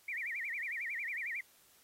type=tone with vibrato; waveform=sine; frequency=2093 Hz; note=C7; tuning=in tune; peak=-36 dBFS; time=0.08-1.41 s; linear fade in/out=5 ms; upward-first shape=sine; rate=11 Hz; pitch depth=240 cents each way; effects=white hiss -65 dBFS RMS until 1.83 s + AAC 48 kbps